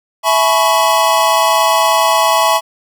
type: chord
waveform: square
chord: C# minor seventh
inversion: first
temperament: equal with one note detuned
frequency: 659.3 / 851 / 987.8 / 1108.7 Hz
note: E5 / G#5 / B5 / C#6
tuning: 0 / +42 / 0 / 0 cents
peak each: -16 dBFS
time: 0.23-2.61 s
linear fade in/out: 50 ms
effects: none